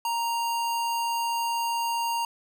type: tone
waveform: square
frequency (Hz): 932.3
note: A#5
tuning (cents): 0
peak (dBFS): -26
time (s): 0.05-2.25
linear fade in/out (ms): 2
effects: none